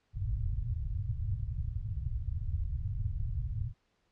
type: low-pass noise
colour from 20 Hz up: white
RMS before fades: -34 dBFS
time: 0.13-3.74 s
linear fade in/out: 50 ms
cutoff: 120 Hz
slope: 48 dB/octave
effects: pink hiss -75 dBFS RMS until 4.11 s + low-pass 5000 Hz 12 dB/octave